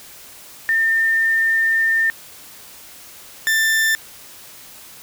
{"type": "tone pair in turn", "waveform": ["sine", "40% pulse"], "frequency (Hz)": [1806, 1778.1], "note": ["A6", "A6"], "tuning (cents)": [45, 18], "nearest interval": "unison", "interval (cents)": 27, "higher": "first", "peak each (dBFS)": -14, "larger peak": "neither", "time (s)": [[0.69, 2.1], [3.47, 3.95]], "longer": "first", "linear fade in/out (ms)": 0, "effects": ["white hiss -41 dBFS RMS until 5.02 s"]}